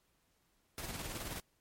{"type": "noise with tremolo", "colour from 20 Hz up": "pink", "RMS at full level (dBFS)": -41, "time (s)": [0.78, 1.4], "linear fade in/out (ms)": 0, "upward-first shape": "square", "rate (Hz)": 19, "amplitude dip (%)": 40, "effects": ["pink hiss -75 dBFS RMS until 1.6 s", "MP3 64 kbps"]}